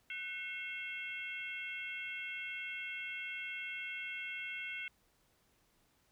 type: harmonic tone with a mistuned harmonic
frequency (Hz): 541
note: C#5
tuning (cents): -42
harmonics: 3 / 4 / 5 / 6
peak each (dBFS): -48 / -42 / -45 / -51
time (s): 0.1-4.88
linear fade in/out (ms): 2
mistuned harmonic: 3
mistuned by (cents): -140
effects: pink hiss -73 dBFS RMS until 6.11 s